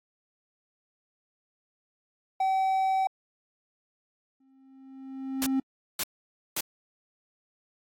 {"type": "tone", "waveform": "triangle", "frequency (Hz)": 765, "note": "G5", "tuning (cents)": -42, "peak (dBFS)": -21, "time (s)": [2.4, 3.07], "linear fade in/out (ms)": 5}
{"type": "tone with exponential growth", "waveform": "triangle", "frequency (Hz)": 266.4, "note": "C4", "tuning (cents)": 31, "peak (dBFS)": -20, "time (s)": [4.4, 5.6], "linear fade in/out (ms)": 5, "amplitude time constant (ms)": 260}
{"type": "noise bursts", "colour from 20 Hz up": "white", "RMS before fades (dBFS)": -29, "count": 3, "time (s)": [5.42, 6.606], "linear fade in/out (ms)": 0, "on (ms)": 42, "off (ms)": 530}
{"effects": ["AAC 48 kbps"]}